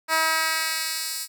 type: tone with high-pass filter sweep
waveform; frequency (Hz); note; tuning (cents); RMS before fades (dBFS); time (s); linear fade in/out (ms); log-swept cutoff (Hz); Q
10% pulse; 320.3; E4; -50; -25; 0.08-1.28; 50; 830 to 6500; 0.73
effects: none